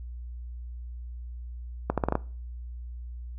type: accelerating click train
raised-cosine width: 1 ms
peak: -10 dBFS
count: 6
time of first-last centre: 1.9-2.154 s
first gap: 77 ms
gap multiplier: 0.79
effects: noise-tail reverb RT60 0.4 s tail -21 dB re dry + added 60 Hz sine -36 dBFS peak until 3.38 s